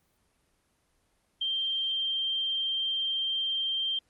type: tone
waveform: sine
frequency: 3159 Hz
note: G7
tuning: 13 cents sharp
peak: -27 dBFS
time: 1.41-3.99 s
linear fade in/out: 5 ms
effects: pink hiss -71 dBFS RMS until 4.09 s + Opus 24 kbps